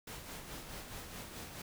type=noise with tremolo; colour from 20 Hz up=pink; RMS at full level=-45 dBFS; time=0.07-1.62 s; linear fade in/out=5 ms; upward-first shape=sine; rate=4.7 Hz; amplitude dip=45%; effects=none